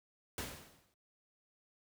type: noise with exponential decay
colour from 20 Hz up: pink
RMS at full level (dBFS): -38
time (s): 0.38-0.94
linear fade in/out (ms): 1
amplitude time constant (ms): 120
effects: high-pass 60 Hz 12 dB/octave